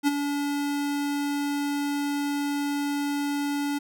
square tone with ADSR envelope, 286.8 Hz, D4, 41 cents flat, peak -18 dBFS, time 0.03-3.79 s, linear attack 44 ms, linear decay 24 ms, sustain -8 dB, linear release 14 ms, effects none

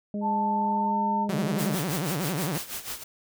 harmonic tone, 206 Hz, G#3, 14 cents flat, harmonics 1 / 2 / 3, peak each -28 / -39 / -38 dBFS, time 0.14-1.75 s, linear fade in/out 2 ms
sine tone with pitch glide, 880 to 900 Hz, A5 to A5, 0 to +39 cents, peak -24 dBFS, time 0.21-1.28 s, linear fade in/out 50 ms, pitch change +39 cents, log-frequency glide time 0.54-0.97 s
sawtooth tone with vibrato, 164.81 Hz, E3, in tune, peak -23 dBFS, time 1.29-2.58 s, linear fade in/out 5 ms, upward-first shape sine, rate 11 Hz, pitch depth 290 cents each way
white noise with tremolo, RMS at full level -33 dBFS, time 1.58-3.04 s, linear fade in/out 10 ms, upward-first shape sine, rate 6.2 Hz, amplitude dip 75%
effects none

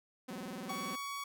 sawtooth tone with vibrato, 217.8 Hz, A3, 17 cents flat, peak -37 dBFS, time 0.28-0.96 s, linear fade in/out 10 ms, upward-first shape square, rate 20 Hz, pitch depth 280 cents each way
sawtooth tone, 1124 Hz, C#6, 24 cents sharp, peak -35 dBFS, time 0.69-1.24 s, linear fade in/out 5 ms
triangle tone with exponential decay, 770 Hz, G5, 31 cents flat, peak -36 dBFS, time 0.7-0.79 s, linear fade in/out 5 ms, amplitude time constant 18 ms
effects none

